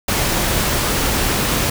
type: noise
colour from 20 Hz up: pink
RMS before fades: -18 dBFS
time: 0.08-1.7 s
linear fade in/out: 5 ms
effects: none